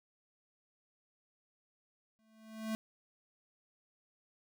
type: tone with exponential growth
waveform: square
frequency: 220 Hz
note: A3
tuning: in tune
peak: -33 dBFS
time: 2.19-2.75 s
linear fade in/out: 0 ms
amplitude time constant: 120 ms
effects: none